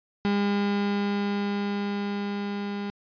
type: tone with level ramp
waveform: 35% pulse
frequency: 202.4 Hz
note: G#3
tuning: 44 cents flat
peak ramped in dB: -20 to -28 dBFS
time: 0.25-2.9 s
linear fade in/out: 0 ms
effects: resampled to 11025 Hz